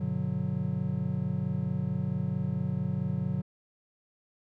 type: chord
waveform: triangle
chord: G major seventh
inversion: none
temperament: just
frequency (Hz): 98 / 122.5 / 147 / 183.75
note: G2 / B2 / D3 / F#3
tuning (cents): 0 / -14 / +2 / -12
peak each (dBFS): -35 / -32 / -31 / -30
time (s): 0-3.42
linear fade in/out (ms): 10
effects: none